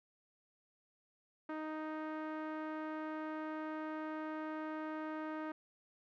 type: tone with low-pass filter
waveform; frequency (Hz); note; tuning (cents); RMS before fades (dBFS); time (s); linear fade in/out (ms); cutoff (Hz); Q
sawtooth; 311.1; D#4; 0; -42; 1.49-5.52; 5; 1500; 1.6
effects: none